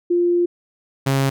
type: tone pair in turn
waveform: sine / sawtooth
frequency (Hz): 349.2 / 136.04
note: F4 / C#3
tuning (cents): 0 / -32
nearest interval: octave + major third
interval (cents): 1632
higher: first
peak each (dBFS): -14 / -12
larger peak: second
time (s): 0.1-0.46 / 1.06-1.3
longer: first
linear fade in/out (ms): 10
effects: none